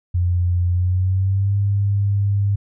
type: tone with pitch glide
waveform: sine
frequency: 88.5 to 100.49 Hz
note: F2 to G2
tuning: +23 to +43 cents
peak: -15 dBFS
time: 0.14-2.56 s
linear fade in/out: 10 ms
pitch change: +220 cents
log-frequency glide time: 0.71-1.56 s
effects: none